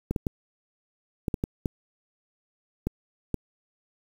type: clicks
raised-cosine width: 3 ms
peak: -13 dBFS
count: 9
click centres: 0.11 / 0.162 / 0.268 / 1.282 / 1.342 / 1.439 / 1.658 / 2.87 / 3.343 s
effects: 7-bit